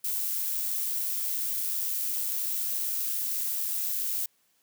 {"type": "noise with amplitude modulation", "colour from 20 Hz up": "violet", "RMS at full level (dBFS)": -29, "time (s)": [0.04, 4.26], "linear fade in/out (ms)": 5, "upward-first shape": "sine", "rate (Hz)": 93.5, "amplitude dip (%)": 25, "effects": ["white hiss -69 dBFS RMS until 4.62 s", "high-pass 100 Hz 12 dB/octave"]}